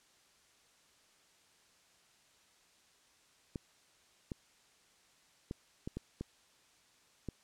clicks, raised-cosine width 3 ms, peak -26 dBFS, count 7, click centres 3.558 / 4.318 / 5.511 / 5.875 / 5.97 / 6.21 / 7.287 s, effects white hiss -67 dBFS RMS until 7.43 s + low-pass 8000 Hz 12 dB/octave

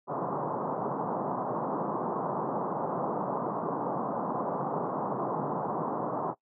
white band-pass noise, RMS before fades -32 dBFS, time 0.07-6.35 s, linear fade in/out 50 ms, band 130 to 1100 Hz, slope 48 dB/octave, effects noise-tail reverb RT60 0.1 s tail -21 dB re dry

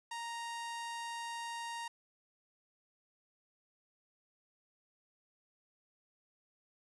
sawtooth tone, 932.3 Hz, A#5, in tune, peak -36 dBFS, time 0.11-1.88 s, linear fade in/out 5 ms, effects resampled to 24000 Hz + 11-bit

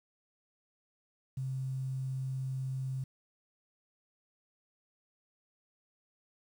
sine tone, 131.9 Hz, C3, 14 cents sharp, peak -33 dBFS, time 1.37-3.04 s, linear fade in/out 5 ms, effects 10-bit

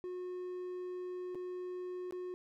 triangle tone with dropouts, 362.6 Hz, F#4, 35 cents flat, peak -37 dBFS, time 0.04-2.34 s, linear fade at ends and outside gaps 0 ms, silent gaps 1.347-1.354 / 2.109-2.124 s, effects none

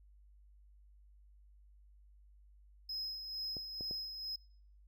triangle tone with tremolo, 5110 Hz, D#8, 45 cents sharp, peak -36 dBFS, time 2.89-4.36 s, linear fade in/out 5 ms, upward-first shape sine, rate 2.2 Hz, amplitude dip 50%
clicks, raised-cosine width 2 ms, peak -34 dBFS, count 3, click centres 3.568 / 3.809 / 3.911 s
effects noise-tail reverb RT60 0.6 s tail -25 dB re dry + added 50 Hz sine -59 dBFS peak until 4.87 s

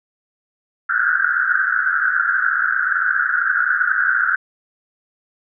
pink band-pass noise, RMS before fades -18 dBFS, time 0.89-4.36 s, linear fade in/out 5 ms, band 1400 to 1600 Hz, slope 96 dB/octave, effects none

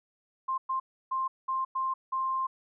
sine tone bursts at uneven times, 1053 Hz, C6, 11 cents sharp, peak -27 dBFS, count 6, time 0.48-0.58 / 0.69-0.8 / 1.11-1.28 / 1.48-1.65 / 1.75-1.94 / 2.12-2.47 s, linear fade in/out 10 ms, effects none

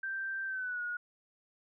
sine tone with pitch glide, 1568 to 1446.2 Hz, G6 to F#6, 0 to -40 cents, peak -34 dBFS, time 0.03-0.97 s, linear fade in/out 5 ms, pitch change -140 cents, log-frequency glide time 0.46-0.82 s, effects none

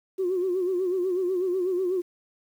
sine tone with vibrato, 366.5 Hz, F#4, 16 cents flat, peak -22 dBFS, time 0.18-2.02 s, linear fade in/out 20 ms, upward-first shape sine, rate 8.1 Hz, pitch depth 80 cents each way, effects tanh soft clip ceiling -18 dBFS + 9-bit

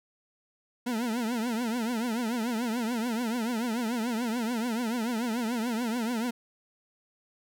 40% pulse tone with vibrato, 233.1 Hz, A#3, in tune, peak -27 dBFS, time 0.86-6.31 s, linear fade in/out 10 ms, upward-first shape triangle, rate 6.9 Hz, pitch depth 160 cents each way, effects none

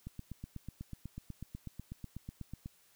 click train, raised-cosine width 5 ms, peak -30 dBFS, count 22, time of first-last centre 0.07-2.659 s, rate 8.11 Hz, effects white hiss -67 dBFS RMS until 2.95 s

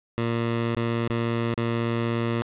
15% pulse tone with dropouts, 116.54 Hz, A#2, in tune, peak -17 dBFS, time 0.18-2.42 s, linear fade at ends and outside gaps 0 ms, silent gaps 0.748-0.766 / 1.078-1.1 / 1.542-1.577 s, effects resampled to 8000 Hz + 8-bit

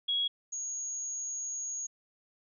sine tone pair in turn, 3322 / 6644 Hz, G#7 / G#8, 0 / 0 cents, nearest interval octave, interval 1200 cents, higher second, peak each -27 / -34 dBFS, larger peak first, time 0.08-0.28 / 0.52-1.87 s, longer second, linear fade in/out 10 ms, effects none

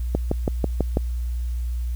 click train, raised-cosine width 2 ms, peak -7 dBFS, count 6, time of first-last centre 0.15-0.971 s, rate 6.09 Hz, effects added 60 Hz sine -23 dBFS peak until 1.95 s + white hiss -52 dBFS RMS until 1.95 s

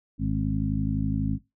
harmonic tone with a mistuned harmonic, 52 Hz, G#1, 3 cents sharp, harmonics 1 / 2 / 3 / 4 / 5, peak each -30 / -30 / -30 / -30 / -30 dBFS, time 0.18-1.39 s, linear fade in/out 50 ms, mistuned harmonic 5, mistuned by +47 cents, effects noise-tail reverb RT60 0.2 s tail -18 dB re dry

